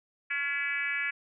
sine tone with frequency modulation, 1995 Hz, B6, 17 cents sharp, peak -28 dBFS, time 0.3-1.11 s, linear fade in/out 10 ms, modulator 296 Hz, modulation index 1.7, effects none

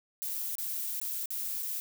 violet noise with dropouts, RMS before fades -35 dBFS, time 0.22-1.8 s, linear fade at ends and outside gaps 0 ms, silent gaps 0.554-0.583 / 1-1.015 / 1.257-1.305 / 1.625-1.629 s, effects none

